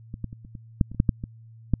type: clicks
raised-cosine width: 5 ms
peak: -21 / -17 / -27 / -30 / -26 / -6 / -25 / -26 / -6 / -7 / -19 / -8 dBFS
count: 12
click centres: 0.141 / 0.243 / 0.329 / 0.449 / 0.552 / 0.812 / 0.916 / 0.947 / 1.001 / 1.092 / 1.239 / 1.737 s
effects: added 113 Hz sine -45 dBFS peak until 1.8 s